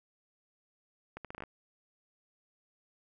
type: accelerating click train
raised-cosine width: 0.5 ms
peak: -27 dBFS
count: 8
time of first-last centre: 1.17-1.437 s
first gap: 77 ms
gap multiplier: 0.75
effects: none